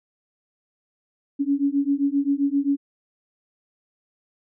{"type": "beating tone pair", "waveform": "sine", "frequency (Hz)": [277.2, 284.8], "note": ["C#4", "C#4"], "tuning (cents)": [0, 47], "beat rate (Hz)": 7.6, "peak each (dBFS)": -22, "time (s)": [1.39, 2.77], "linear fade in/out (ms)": 20, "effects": []}